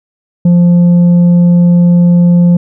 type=tone with tanh clipping; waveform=sine; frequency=174.5 Hz; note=F3; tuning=1 cent flat; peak=-4 dBFS; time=0.45-2.57 s; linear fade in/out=5 ms; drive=4 dB; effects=none